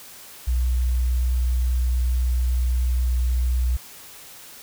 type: tone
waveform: sine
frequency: 61.74 Hz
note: B1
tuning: in tune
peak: -18 dBFS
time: 0.47-3.77 s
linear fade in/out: 10 ms
effects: white hiss -43 dBFS RMS until 4.62 s